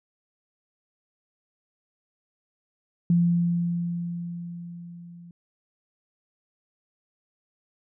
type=tone with level ramp; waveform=sine; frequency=172.2 Hz; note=F3; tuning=24 cents flat; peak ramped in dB=-16 to -43 dBFS; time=3.1-5.31 s; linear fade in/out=2 ms; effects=none